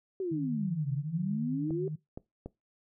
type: exponential two-way sweep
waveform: sine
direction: down then up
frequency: 392 to 128.7 to 392 Hz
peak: -30 dBFS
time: 0.2-1.88 s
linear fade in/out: 2 ms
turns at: 0.92 s
type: tone with tremolo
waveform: sine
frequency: 153.9 Hz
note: D#3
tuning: 19 cents flat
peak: -32 dBFS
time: 0.31-1.96 s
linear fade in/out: 10 ms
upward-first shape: triangle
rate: 10 Hz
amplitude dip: 40%
type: clicks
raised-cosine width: 2 ms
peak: -26 dBFS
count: 3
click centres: 1.707 / 2.175 / 2.46 s
effects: noise-tail reverb RT60 0.2 s tail -21 dB re dry